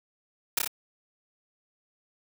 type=noise with echo; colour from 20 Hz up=white; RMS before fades=-24 dBFS; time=0.57-0.59 s; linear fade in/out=5 ms; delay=29 ms; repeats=3; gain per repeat=-2 dB; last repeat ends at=0.677 s; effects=none